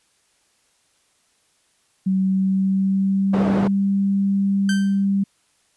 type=tone with pitch glide; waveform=sine; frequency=190 to 197.16 Hz; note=F#3 to G3; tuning=+46 to +10 cents; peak=-16 dBFS; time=2.06-5.24 s; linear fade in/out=10 ms; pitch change=+64 cents; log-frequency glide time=2.19-3.73 s
type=band-pass noise; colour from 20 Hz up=white; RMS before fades=-24 dBFS; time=3.33-3.68 s; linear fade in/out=10 ms; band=110 to 580 Hz; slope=12 dB/octave
type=tone with exponential decay; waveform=sawtooth; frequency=1555 Hz; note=G6; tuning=14 cents flat; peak=-18 dBFS; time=4.69-5.05 s; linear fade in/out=2 ms; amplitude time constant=77 ms
effects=white hiss -63 dBFS RMS until 5.76 s + resampled to 24000 Hz